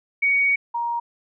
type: tone pair in turn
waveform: sine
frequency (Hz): 2243 / 941.4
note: C#7 / A#5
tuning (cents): +20 / +17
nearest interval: octave + minor third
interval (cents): 1503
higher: first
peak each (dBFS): -16 / -22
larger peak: first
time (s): 0.22-0.56 / 0.74-1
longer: first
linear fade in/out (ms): 10
effects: none